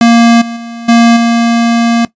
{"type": "tone with level steps", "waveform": "square", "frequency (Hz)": 233.1, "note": "A#3", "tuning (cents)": 0, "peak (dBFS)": [-3, -18, -22, -3, -7], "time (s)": [0.01, 2.05], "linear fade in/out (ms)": 2, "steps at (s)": [0.41, 0.56, 0.88, 1.16], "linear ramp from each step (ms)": 10, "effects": ["noise-tail reverb RT60 0.1 s tail -17 dB re dry", "resampled to 16000 Hz"]}